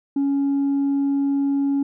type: tone with tanh clipping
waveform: triangle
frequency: 278.8 Hz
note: C#4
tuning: 10 cents sharp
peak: -18 dBFS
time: 0.16-1.83 s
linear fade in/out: 5 ms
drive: 6 dB
effects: none